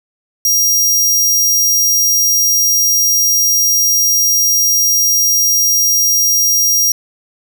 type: tone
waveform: sawtooth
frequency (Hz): 5700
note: F8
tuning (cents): +34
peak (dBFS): -7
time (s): 0.45-6.92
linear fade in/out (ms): 2
effects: none